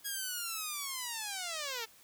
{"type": "linear sweep", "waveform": "5% pulse", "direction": "down", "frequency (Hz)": [1659, 434.1], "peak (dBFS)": -25, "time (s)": [0.04, 1.86], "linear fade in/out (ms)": 20, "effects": ["white hiss -60 dBFS RMS until 2.03 s"]}